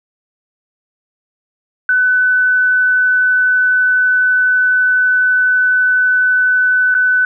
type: tone with dropouts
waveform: sine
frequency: 1502 Hz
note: F#6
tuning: 26 cents sharp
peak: -9 dBFS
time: 1.89-7.25 s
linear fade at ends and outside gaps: 2 ms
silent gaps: 6.943-6.949 s
effects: none